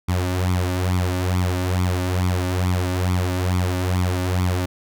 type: tone with flanger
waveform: sawtooth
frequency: 90.9 Hz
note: F#2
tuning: 30 cents flat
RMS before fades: -21 dBFS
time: 0.08-4.66 s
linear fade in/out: 10 ms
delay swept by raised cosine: 0.86 to 3.46 ms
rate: 2.3 Hz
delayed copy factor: +0.75
effects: none